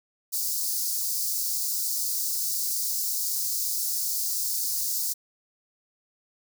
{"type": "high-pass noise", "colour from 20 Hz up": "white", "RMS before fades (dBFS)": -28, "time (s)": [0.32, 5.14], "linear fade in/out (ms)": 20, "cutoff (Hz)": 4500, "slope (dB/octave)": 48, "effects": []}